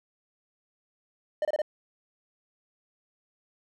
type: tone bursts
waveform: triangle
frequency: 607 Hz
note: D#5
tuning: 43 cents flat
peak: -22 dBFS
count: 4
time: 1.42-1.618 s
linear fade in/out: 2 ms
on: 30 ms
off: 26 ms
effects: none